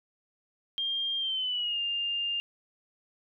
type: tone with pitch glide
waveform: sine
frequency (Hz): 3204 to 2805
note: G7 to F7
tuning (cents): +37 to +7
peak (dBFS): -28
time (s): 0.78-2.4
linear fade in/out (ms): 0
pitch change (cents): -230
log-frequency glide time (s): 1.18-1.8
effects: none

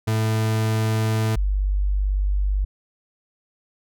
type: tone pair in turn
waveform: 40% pulse / sine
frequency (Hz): 110 / 49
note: A2 / G1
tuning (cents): 0 / 0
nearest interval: octave + major second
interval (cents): 1400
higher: first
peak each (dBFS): -18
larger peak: neither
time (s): 0.07-1.36 / 1.36-2.65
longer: neither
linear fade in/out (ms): 10
effects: none

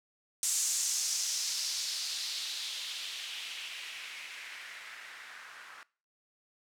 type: noise with low-pass filter sweep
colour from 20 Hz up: violet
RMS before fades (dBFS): -37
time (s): 0.43-5.83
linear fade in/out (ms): 0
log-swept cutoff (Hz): 7500 to 1400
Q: 2.3
effects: noise-tail reverb RT60 0.4 s tail -22 dB re dry

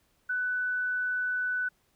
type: tone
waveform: sine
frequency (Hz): 1494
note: F#6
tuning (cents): +16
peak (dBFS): -27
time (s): 0.29-1.69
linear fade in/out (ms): 10
effects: pink hiss -70 dBFS RMS until 1.95 s

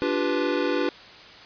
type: chord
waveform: square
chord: G dominant seventh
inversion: second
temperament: equal with one note detuned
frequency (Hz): 291.3 / 349.2 / 392 / 493.9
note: D4 / F4 / G4 / B4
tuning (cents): -14 / 0 / 0 / 0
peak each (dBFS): -28 / -29 / -30 / -28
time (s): 0.02-0.89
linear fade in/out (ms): 0
effects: white hiss -45 dBFS RMS until 1.45 s + resampled to 11025 Hz

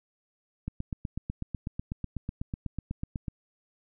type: click train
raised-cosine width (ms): 5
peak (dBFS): -20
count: 22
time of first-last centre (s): 0.68-3.282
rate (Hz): 8.07
effects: none

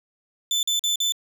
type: tone bursts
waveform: 30% pulse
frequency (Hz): 3520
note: A7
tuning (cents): 0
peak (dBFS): -18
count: 4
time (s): 0.51-1.122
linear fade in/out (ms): 2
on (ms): 120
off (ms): 44
effects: none

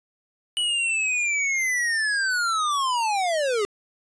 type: linear sweep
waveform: square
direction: down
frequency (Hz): 2960 to 392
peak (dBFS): -22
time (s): 0.57-3.65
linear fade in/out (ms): 0
effects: resampled to 22050 Hz

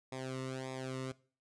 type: tone with flanger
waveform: sawtooth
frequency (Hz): 130.81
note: C3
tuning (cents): 0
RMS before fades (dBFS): -41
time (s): 0.12-1.12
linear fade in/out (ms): 5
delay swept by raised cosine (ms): 0.68 to 1.26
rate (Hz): 1.7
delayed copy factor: -1
effects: noise-tail reverb RT60 0.4 s tail -20 dB re dry + resampled to 22050 Hz

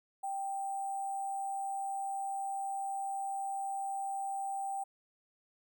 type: tone with sample-and-hold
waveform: sine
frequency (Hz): 784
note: G5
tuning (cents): 0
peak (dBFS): -34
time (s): 0.23-4.84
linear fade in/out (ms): 10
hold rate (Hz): 8820
effects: none

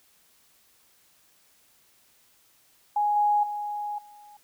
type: tone with level steps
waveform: sine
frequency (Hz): 830.6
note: G#5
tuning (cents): 0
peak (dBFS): -21 / -19 / -29 / -47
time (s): 2.96-4.37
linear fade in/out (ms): 5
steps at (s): 3.16 / 3.43 / 3.98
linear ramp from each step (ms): 5
effects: white hiss -62 dBFS RMS until 4.43 s

